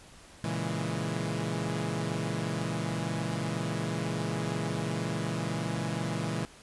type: chord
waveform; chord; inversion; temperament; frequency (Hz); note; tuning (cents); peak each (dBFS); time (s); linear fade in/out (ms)
sawtooth; A# half-diminished seventh; none; equal; 116.54 / 138.59 / 164.81 / 207.7; A#2 / C#3 / E3 / G#3; 0 / 0 / 0 / 0; -32 / -33 / -30 / -33; 0.44-6.45; 0
effects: pink hiss -53 dBFS RMS until 6.62 s + resampled to 24000 Hz